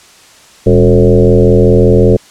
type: tone with frequency modulation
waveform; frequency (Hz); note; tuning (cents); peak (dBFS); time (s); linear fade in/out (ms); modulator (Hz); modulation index
sine; 278.3; C#4; +7; -3; 0.66-2.17; 10; 85.3; 2.9
effects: white hiss -40 dBFS RMS until 2.3 s + low-pass 8000 Hz 12 dB/octave